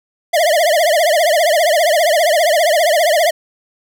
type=tone with vibrato; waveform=square; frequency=644 Hz; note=E5; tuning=41 cents flat; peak=-11 dBFS; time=0.33-3.31 s; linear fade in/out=10 ms; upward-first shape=triangle; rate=15 Hz; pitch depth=200 cents each way; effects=none